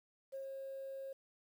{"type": "tone with ADSR envelope", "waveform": "sine", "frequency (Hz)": 540, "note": "C#5", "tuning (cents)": -45, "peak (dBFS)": -40, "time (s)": [0.32, 1.13], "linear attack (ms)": 24, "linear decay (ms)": 110, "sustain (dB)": -2, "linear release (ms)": 6, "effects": ["tanh soft clip ceiling -37 dBFS", "11-bit"]}